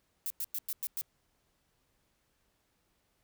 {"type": "noise bursts", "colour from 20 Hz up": "violet", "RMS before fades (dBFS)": -35, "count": 6, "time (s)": [0.26, 1.012], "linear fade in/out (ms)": 0, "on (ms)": 42, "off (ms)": 100, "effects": ["pink hiss -75 dBFS RMS until 3.23 s"]}